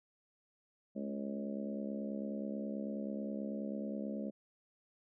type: harmonic tone with a mistuned harmonic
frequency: 69.3 Hz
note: C#2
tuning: in tune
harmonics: 3 / 4 / 5 / 6 / 7 / 8 / 9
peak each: -39 / -45 / -49 / -54 / -51 / -46 / -51 dBFS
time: 0.95-4.31 s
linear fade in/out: 20 ms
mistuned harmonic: 3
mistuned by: +27 cents
effects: none